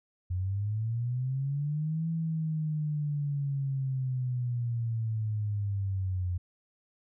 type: linear two-way sweep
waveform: sine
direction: up then down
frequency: 88.4 to 164.81 to 88.4 Hz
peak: -28 dBFS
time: 0.3-6.38 s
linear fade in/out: 10 ms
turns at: 2.09 s
effects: none